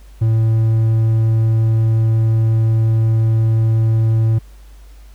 triangle tone with hard clipping, 111.8 Hz, A2, 28 cents sharp, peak -12 dBFS, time 0.21-4.39 s, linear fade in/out 10 ms, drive 6 dB, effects added 50 Hz sine -37 dBFS peak until 5.14 s + pink hiss -52 dBFS RMS until 5.14 s

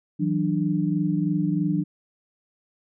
sine tone cluster, 161.8 / 184.9 / 296.8 Hz, E3 / F#3 / D4, -32 / -1 / +18 cents, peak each -25 dBFS, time 0.19-1.84 s, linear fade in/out 20 ms, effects none

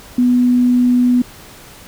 sine tone, 246.9 Hz, B3, in tune, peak -9 dBFS, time 0.18-1.22 s, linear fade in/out 5 ms, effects pink hiss -39 dBFS RMS until 1.87 s

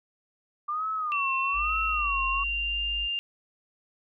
sine tone with vibrato, 1174.7 Hz, D6, in tune, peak -27 dBFS, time 0.68-2.44 s, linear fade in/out 10 ms, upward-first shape sine, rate 1.1 Hz, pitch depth 170 cents each way
sine tone with pitch glide, 2701 to 2798 Hz, E7 to F7, +42 to +3 cents, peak -27 dBFS, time 1.12-3.19 s, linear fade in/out 0 ms, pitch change +61 cents, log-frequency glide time 1.54-2.82 s
sine tone, 51.91 Hz, G#1, in tune, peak -34 dBFS, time 1.53-3.09 s, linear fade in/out 50 ms
effects none

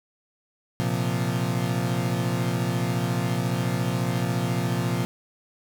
35% pulse chord, Bb suspended second, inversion none, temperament equal, 116.54 / 130.81 / 174.61 Hz, Bb2 / C3 / F3, 0 / 0 / 0 cents, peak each -26 dBFS, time 0.8-5.05 s, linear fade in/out 0 ms, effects none

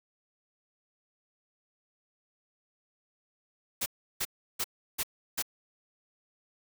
white noise bursts, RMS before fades -31 dBFS, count 5, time 3.81-5.425 s, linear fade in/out 10 ms, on 51 ms, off 340 ms, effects none

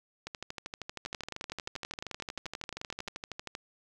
two click trains, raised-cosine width 0.2 ms, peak -21 / -20 dBFS, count 43 / 24, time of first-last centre 0.27-3.551 / 1.06-3.078 s, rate 12.8 / 11.4 Hz, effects none

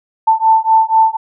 sine beating tone pair, 886 / 890.1 Hz, A5 / A5, +12 / +20 cents, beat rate 4.1 Hz, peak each -11 dBFS, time 0.27-1.17 s, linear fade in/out 10 ms, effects none

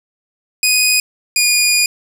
15% pulse tone pair in turn, 2489 / 2443 Hz, D#7 / D#7, 0 / -32 cents, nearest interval unison, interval 32 cents, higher first, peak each -4 dBFS, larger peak neither, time 0.63-1 / 1.36-1.86 s, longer second, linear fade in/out 2 ms, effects none

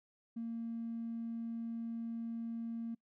triangle tone with tanh clipping, 230 Hz, A#3, 23 cents flat, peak -37 dBFS, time 0.36-2.95 s, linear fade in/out 10 ms, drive 1 dB, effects noise-tail reverb RT60 0.1 s tail -26 dB re dry

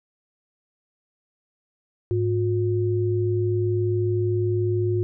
sine tone pair together, 105.67 / 358 Hz, G#2 / F4, +30 / +43 cents, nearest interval octave + major sixth, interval 2113 cents, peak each -22 / -23 dBFS, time 2.11-5.03 s, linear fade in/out 0 ms, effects none

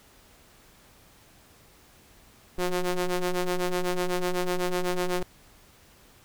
sawtooth ring-modulated tone, 179 Hz, F3, 43 cents sharp, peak -18 dBFS, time 2.58-5.23 s, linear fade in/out 5 ms, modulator 183 Hz, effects pink hiss -56 dBFS RMS until 6.24 s

